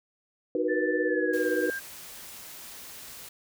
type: chord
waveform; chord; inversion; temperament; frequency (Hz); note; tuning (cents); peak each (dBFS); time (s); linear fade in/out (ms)
sine; B major seventh; first; equal with one note detuned; 311.1 / 370 / 476.5 / 493.9; D#4 / F#4 / A#4 / B4; 0 / 0 / +38 / 0; -30; 0.55-1.7; 2
type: tone with pitch glide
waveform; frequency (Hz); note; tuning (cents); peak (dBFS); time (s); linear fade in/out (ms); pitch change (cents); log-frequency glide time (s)
sine; 1760 to 1595.4; A6 to G6; 0 to +30; -31; 0.68-1.8; 20; -170; 1.04-1.48
type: noise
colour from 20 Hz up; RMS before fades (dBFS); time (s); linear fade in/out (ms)
white; -44; 1.33-3.29; 5
effects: none